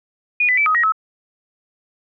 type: tone with pitch steps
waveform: sine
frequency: 2454 / 1999 / 2315 / 1259 / 1892 / 1294 Hz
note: D#7 / B6 / D7 / D#6 / A#6 / E6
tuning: -25 / +20 / -25 / +20 / +25 / -32 cents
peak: -13 dBFS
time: 0.4-0.922 s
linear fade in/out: 5 ms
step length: 87 ms
effects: none